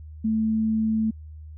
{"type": "tone", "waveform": "sine", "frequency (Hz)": 220, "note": "A3", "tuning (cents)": 0, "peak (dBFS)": -20, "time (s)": [0.24, 1.11], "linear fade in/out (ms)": 10, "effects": ["added 77 Hz sine -38 dBFS peak until 1.57 s"]}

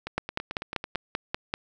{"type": "two click trains", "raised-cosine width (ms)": 0.3, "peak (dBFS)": [-17, -11], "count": [9, 8], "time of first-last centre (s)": [[0.07, 0.951], [0.18, 1.539]], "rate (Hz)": [9.08, 5.15], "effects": []}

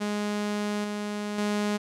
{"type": "tone with level steps", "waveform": "sawtooth", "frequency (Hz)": 207.7, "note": "G#3", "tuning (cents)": 0, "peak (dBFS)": [-23, -26, -21], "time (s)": [0, 1.78], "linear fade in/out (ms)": 20, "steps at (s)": [0.84, 1.38], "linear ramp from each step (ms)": 2, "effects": ["low-pass 9000 Hz 12 dB/octave"]}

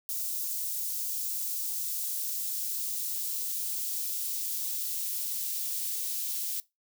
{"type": "noise with high-pass filter sweep", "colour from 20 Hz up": "blue", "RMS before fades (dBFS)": -33, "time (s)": [0.09, 6.6], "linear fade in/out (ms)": 0, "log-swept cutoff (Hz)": [5400, 3400], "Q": 0.8, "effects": ["noise-tail reverb RT60 0.2 s tail -20 dB re dry"]}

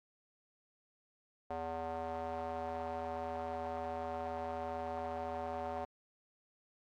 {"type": "tone with band-pass filter", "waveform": "square", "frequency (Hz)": 82, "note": "E2", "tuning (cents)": -9, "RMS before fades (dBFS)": -40, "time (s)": [1.5, 5.85], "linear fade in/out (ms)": 5, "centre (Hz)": 710, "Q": 3.1, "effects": ["AAC 64 kbps"]}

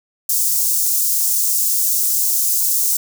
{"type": "high-pass noise", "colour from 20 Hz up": "white", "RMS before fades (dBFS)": -17, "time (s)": [0.29, 2.97], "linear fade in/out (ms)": 5, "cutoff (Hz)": 6000, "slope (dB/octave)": 24, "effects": []}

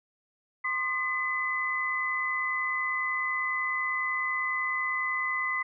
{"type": "tone cluster", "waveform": "sine", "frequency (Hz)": [1060, 1210, 2016], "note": ["C6", "D#6", "B6"], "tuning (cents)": [22, -49, 35], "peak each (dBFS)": [-34, -37, -28], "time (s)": [0.64, 5.63], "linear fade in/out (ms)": 10, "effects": []}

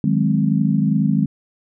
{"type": "chord", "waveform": "sine", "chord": "Ab dominant seventh", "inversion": "second", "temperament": "equal", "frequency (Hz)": [155.56, 185, 207.7, 261.6], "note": ["Eb3", "Gb3", "Ab3", "C4"], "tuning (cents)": [0, 0, 0, 0], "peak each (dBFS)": [-19, -22, -18, -22], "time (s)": [0.04, 1.26], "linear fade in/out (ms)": 2, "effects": []}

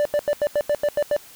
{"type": "tone bursts", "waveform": "triangle", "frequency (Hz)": 587.3, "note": "D5", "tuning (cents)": 0, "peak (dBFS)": -15, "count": 9, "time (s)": [0, 1.165], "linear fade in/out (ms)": 0, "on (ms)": 53, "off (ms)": 86, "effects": ["white hiss -46 dBFS RMS until 1.35 s"]}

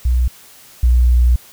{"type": "tone pair in turn", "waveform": "sine", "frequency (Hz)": [61.74, 60.71], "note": ["B1", "B1"], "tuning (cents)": [0, -29], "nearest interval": "unison", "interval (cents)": 29, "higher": "first", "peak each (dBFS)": [-11, -8], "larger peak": "second", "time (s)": [[0.05, 0.28], [0.83, 1.36]], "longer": "second", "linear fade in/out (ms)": 5, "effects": ["white hiss -43 dBFS RMS until 1.52 s"]}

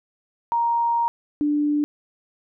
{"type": "tone pair in turn", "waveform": "sine", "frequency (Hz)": [936, 294.8], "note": ["A#5", "D4"], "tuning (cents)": [7, 7], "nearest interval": "octave + minor sixth", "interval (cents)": 2000, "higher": "first", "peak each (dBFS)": -18, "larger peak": "neither", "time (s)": [[0.52, 1.08], [1.41, 1.84]], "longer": "first", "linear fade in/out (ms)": 0, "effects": []}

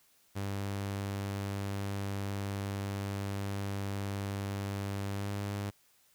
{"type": "tone with pitch glide", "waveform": "sawtooth", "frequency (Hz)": [99.4, 101.02], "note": ["G2", "G#2"], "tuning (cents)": [25, -47], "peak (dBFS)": -30, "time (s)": [0.35, 5.71], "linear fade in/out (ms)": 20, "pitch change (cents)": 28, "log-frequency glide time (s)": [5.15, 5.29], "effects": ["white hiss -67 dBFS RMS until 6.14 s"]}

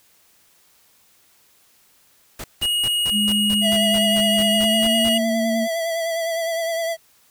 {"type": "noise bursts", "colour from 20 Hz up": "pink", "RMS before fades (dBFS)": -32, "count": 13, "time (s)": [2.39, 5.093], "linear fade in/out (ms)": 5, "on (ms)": 51, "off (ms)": 170}
{"type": "tone", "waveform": "square", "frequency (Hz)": 2881, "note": "F#7", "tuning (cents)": -47, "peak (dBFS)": -19, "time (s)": [2.62, 5.18], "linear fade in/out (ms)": 5}
{"type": "tone with pitch glide", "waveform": "sine", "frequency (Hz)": [207.7, 227.8], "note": ["G#3", "A#3"], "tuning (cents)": [0, -40], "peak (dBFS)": -20, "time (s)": [3.11, 5.68], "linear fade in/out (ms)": 50, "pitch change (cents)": 160, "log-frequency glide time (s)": [4.48, 4.97]}
{"type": "tone with vibrato", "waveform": "square", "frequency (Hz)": 663, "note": "E5", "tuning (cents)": 10, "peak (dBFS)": -22, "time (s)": [3.61, 6.97], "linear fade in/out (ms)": 50, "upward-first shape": "sine", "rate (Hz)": 9.8, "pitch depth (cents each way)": 30}
{"effects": ["white hiss -57 dBFS RMS until 7.3 s"]}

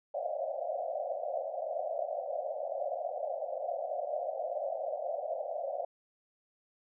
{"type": "band-pass noise", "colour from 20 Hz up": "pink", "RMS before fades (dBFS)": -36, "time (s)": [0.14, 5.85], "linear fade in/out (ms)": 5, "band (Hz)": [540, 730], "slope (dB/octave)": 96, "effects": []}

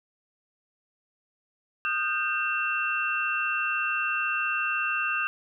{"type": "tone cluster", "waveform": "sine", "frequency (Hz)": [1235, 1449, 1569, 2700], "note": ["D#6", "F#6", "G6", "E7"], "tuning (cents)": [-13, -37, 1, 41], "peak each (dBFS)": [-31, -36, -30, -28], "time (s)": [1.85, 5.27], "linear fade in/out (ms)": 0, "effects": []}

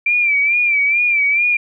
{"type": "tone with vibrato", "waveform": "sine", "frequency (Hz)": 2349, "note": "D7", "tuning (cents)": 0, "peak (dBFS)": -12, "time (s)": [0.06, 1.57], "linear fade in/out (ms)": 5, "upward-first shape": "sine", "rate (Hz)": 2.3, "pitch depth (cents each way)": 72, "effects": []}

